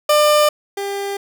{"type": "tone pair in turn", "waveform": "30% pulse", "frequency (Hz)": [598, 399.1], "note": ["D5", "G4"], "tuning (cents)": [31, 31], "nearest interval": "perfect fifth", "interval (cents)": 700, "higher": "first", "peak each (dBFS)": [-8, -19], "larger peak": "first", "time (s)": [[0.09, 0.49], [0.77, 1.17]], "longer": "neither", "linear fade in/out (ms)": 5, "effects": []}